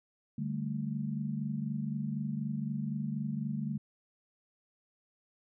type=chord; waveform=sine; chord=D suspended fourth; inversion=none; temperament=equal; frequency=146.83 / 196 / 220 Hz; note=D3 / G3 / A3; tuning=0 / 0 / 0 cents; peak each=-36 / -38 / -36 dBFS; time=0.38-3.78 s; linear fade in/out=5 ms; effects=none